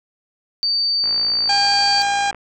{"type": "tone", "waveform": "sine", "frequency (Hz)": 4601, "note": "D8", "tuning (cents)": -36, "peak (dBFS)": -16, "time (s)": [0.63, 2.02], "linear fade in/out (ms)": 0}
{"type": "click train", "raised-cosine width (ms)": 0.5, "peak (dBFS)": -20, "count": 76, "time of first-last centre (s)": [1.04, 2.347], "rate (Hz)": 57.4}
{"type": "harmonic tone", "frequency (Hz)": 805, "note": "G5", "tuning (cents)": 46, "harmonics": [1, 2, 3, 4, 5, 6, 7, 8, 9, 10], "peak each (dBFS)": [-18, -24, -28, -30, -32, -34, -35, -36, -37, -38], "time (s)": [1.49, 2.31], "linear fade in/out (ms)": 5}
{"effects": []}